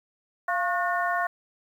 harmonic tone with a mistuned harmonic, 362.8 Hz, F#4, 34 cents flat, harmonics 2 / 3 / 4 / 5, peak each -27 / -29 / -30 / -31 dBFS, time 0.48-1.27 s, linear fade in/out 5 ms, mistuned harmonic 2, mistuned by -72 cents, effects 9-bit

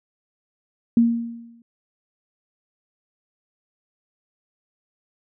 sine tone with exponential decay, 233.1 Hz, A#3, in tune, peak -10 dBFS, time 0.97-1.62 s, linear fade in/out 2 ms, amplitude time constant 140 ms, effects none

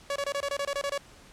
sawtooth tone bursts, 564 Hz, C#5, 30 cents sharp, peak -24 dBFS, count 11, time 0.1-0.978 s, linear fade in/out 2 ms, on 58 ms, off 24 ms, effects pink hiss -53 dBFS RMS until 1.32 s + low-pass 9000 Hz 12 dB/octave

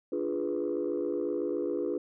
sine chord, D diminished seventh, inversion none, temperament equal with one note detuned, 293.7 / 347.6 / 415.3 / 493.9 Hz, D4 / F4 / Ab4 / Cb5, 0 / -8 / 0 / 0 cents, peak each -34 / -32 / -33 / -34 dBFS, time 0.12-1.98 s, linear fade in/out 5 ms, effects tanh soft clip ceiling -22 dBFS

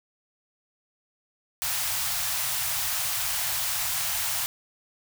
white band-stop noise, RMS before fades -28 dBFS, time 1.62-4.46 s, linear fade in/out 0 ms, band 150 to 640 Hz, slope 48 dB/octave, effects none

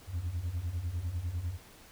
sine beating tone pair, 80.9 / 90.9 Hz, E2 / F#2, -32 / -30 cents, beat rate 10 Hz, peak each -35 / -32 dBFS, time 0.07-1.58 s, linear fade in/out 50 ms, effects tanh soft clip ceiling -29 dBFS + pink hiss -55 dBFS RMS until 1.91 s

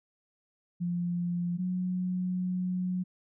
sine tone pair in turn, 174.61 / 182.3 Hz, F3 / F#3, 0 / -25 cents, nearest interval minor second, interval 75 cents, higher second, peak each -28 dBFS, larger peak neither, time 0.8-1.58 / 1.58-3.04 s, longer second, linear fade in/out 20 ms, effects none

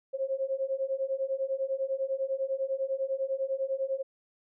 sine beating tone pair, 530 / 540 Hz, C5 / C#5, +22 / -45 cents, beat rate 10 Hz, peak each -32 / -31 dBFS, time 0.13-4.03 s, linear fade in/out 20 ms, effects none

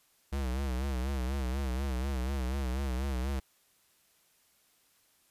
square tone with vibrato, 65.8 Hz, C2, 10 cents sharp, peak -31 dBFS, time 0.32-3.4 s, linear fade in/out 10 ms, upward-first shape sine, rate 4.1 Hz, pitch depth 110 cents each way, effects white hiss -68 dBFS RMS until 5.3 s + resampled to 32000 Hz

